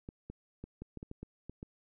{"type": "clicks", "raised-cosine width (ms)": 3, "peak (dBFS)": -30, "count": 10, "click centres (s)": [0.089, 0.3, 0.64, 0.82, 0.973, 1.029, 1.114, 1.23, 1.496, 1.629], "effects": []}